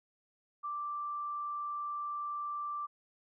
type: tone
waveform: sine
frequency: 1174.7 Hz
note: D6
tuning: in tune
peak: -35 dBFS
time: 0.63-2.87 s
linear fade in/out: 20 ms
effects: none